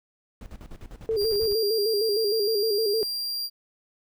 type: noise with tremolo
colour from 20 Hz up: brown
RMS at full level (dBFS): -39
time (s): 0.41-1.53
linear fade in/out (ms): 2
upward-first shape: square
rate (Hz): 10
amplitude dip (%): 80
type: tone with vibrato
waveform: sine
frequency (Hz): 426.2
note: G#4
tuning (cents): +45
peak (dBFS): -22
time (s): 1.09-3.03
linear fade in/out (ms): 0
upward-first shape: square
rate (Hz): 6.5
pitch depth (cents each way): 81
type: tone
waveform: 45% pulse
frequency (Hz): 4757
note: D8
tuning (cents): +21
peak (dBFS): -27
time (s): 1.16-3.5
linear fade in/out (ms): 50
effects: none